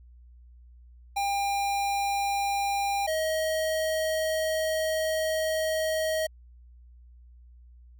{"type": "tone pair in turn", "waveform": "square", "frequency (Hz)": [800, 632.4], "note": ["G5", "D#5"], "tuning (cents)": [35, 28], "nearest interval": "major third", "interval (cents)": 407, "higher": "first", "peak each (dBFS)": -26, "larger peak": "neither", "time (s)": [[1.16, 3.07], [3.07, 6.27]], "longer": "second", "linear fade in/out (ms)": 10, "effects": ["added 60 Hz sine -49 dBFS peak until 7.99 s"]}